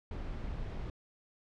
brown noise, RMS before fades -39 dBFS, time 0.11-0.9 s, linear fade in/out 2 ms, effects low-pass 4000 Hz 12 dB/octave

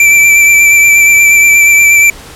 square tone with vibrato, 2336 Hz, D7, 10 cents flat, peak -3 dBFS, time 0-2.1 s, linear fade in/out 2 ms, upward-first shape sine, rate 8.4 Hz, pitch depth 20 cents each way, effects pink hiss -31 dBFS RMS until 2.35 s + low-pass 12000 Hz 12 dB/octave

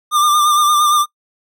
square tone with vibrato, 1196 Hz, D6, 31 cents sharp, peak -11 dBFS, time 0.11-1.06 s, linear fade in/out 50 ms, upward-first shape sine, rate 8.7 Hz, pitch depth 36 cents each way, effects noise-tail reverb RT60 0.1 s tail -23 dB re dry

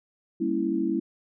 sine chord, G diminished seventh, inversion none, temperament equal with one note detuned, 198.85 / 233.1 / 277.2 / 329.6 Hz, G3 / Bb3 / Db4 / Fb4, +25 / 0 / 0 / 0 cents, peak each -31 / -31 / -30 / -26 dBFS, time 0.4-1 s, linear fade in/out 10 ms, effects none

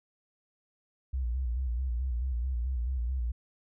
sine tone with vibrato, 62 Hz, B1, 7 cents sharp, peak -28 dBFS, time 1.13-3.32 s, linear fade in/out 10 ms, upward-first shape square, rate 4.6 Hz, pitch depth 89 cents each way, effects none

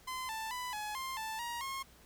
sawtooth tone with pitch steps, 1029 / 884 / 996 / 845 / 1054 / 881 / 947 / 1077 Hz, C6 / A5 / B5 / G#5 / C6 / A5 / A#5 / C6, -29 / +8 / +14 / +30 / +12 / +2 / +27 / +50 cents, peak -34 dBFS, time 0.07-1.83 s, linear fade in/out 10 ms, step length 220 ms, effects added 60 Hz sine -65 dBFS peak until 2.05 s + pink hiss -61 dBFS RMS until 2.05 s

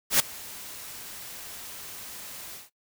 white noise with ADSR envelope, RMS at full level -18 dBFS, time 0.1-2.7 s, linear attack 99 ms, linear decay 4 ms, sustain -23 dB, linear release 160 ms, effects noise-tail reverb RT60 0.1 s tail -18 dB re dry

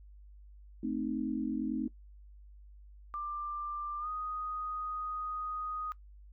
sine chord, A diminished, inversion none, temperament equal, 220 / 261.6 / 311.1 Hz, A3 / C4 / Eb4, 0 / 0 / 0 cents, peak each -36 / -35 / -36 dBFS, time 0.83-1.88 s, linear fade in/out 5 ms
sine tone with pitch glide, 1186 to 1245 Hz, D6 to D#6, +17 to +1 cents, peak -35 dBFS, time 3.14-5.92 s, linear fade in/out 0 ms, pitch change +84 cents, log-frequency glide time 3.99-4.08 s
effects noise-tail reverb RT60 0.1 s tail -19 dB re dry + added 50 Hz sine -51 dBFS peak until 6.32 s

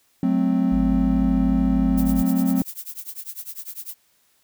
triangle chord, F# diminished, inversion none, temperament equal with one note detuned, 185 / 218.2 / 261.6 Hz, F#3 / A3 / C4, 0 / -14 / 0 cents, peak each -20 / -22 / -18 dBFS, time 0.23-2.62 s, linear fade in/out 2 ms
triangle tone, 51.91 Hz, G#1, in tune, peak -22 dBFS, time 0.71-2.23 s, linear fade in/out 20 ms
violet noise with tremolo, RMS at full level -31 dBFS, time 1.97-3.95 s, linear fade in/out 10 ms, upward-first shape triangle, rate 10 Hz, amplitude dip 100%
effects white hiss -63 dBFS RMS until 4.43 s

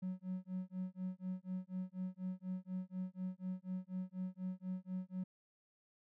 triangle tone with tremolo, 185 Hz, F#3, in tune, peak -34 dBFS, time 0.02-5.24 s, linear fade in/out 10 ms, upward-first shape sine, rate 4.1 Hz, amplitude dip 100%, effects tanh soft clip ceiling -32 dBFS

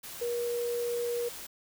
sine tone in noise, 477.2 Hz, A#4, 41 cents sharp, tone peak -29 dBFS, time 0.21-1.29 s, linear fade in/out 10 ms, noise white, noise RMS -43 dBFS, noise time 0.03-1.47 s, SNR +11 dB, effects none

